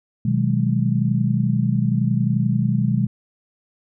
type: chord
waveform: sine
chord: G# minor seventh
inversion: first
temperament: just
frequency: 124.59 / 155.74 / 186.89 / 207.7 Hz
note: B2 / D#3 / F#3 / G#3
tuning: +16 / +2 / +18 / 0 cents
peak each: -20 / -23 / -24 / -22 dBFS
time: 0.25-3.07 s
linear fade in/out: 5 ms
effects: none